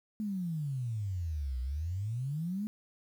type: exponential two-way sweep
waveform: sine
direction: down then up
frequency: 219.2 to 61.1 to 219.2 Hz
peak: -32 dBFS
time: 0.2-2.67 s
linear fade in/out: 0 ms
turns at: 1.6 s
effects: 10-bit